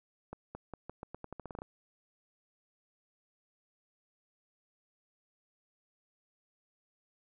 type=accelerating click train; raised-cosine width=1 ms; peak=-28 dBFS; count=14; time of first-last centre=0.33-1.619 s; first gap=220 ms; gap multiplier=0.85; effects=none